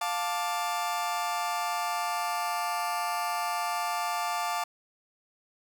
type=chord; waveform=40% pulse; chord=D minor; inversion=first; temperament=just; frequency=704.8 / 881 / 1174.7 Hz; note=F5 / A5 / D6; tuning=+16 / +2 / 0 cents; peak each=-32 dBFS; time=0.01-4.64 s; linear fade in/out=5 ms; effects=none